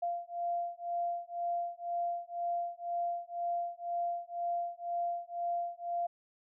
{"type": "beating tone pair", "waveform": "sine", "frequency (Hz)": [692, 694], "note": ["F5", "F5"], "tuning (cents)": [-16, -11], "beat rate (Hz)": 2, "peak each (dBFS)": [-36, -36], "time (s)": [0.02, 6.07], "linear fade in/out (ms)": 10, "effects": []}